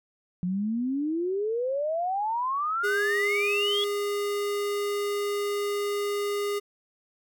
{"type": "exponential sweep", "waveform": "sine", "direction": "up", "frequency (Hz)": [174.61, 3404], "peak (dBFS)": -25, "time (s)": [0.43, 3.84], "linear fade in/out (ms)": 0}
{"type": "tone", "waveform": "square", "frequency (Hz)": 408.3, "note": "G#4", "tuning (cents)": -29, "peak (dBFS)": -27, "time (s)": [2.83, 6.6], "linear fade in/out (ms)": 20}
{"effects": []}